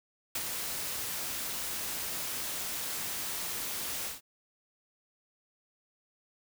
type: noise with ADSR envelope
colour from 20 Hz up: white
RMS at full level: -32 dBFS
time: 0.35-4.21 s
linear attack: 4 ms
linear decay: 43 ms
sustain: -4 dB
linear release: 150 ms
effects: none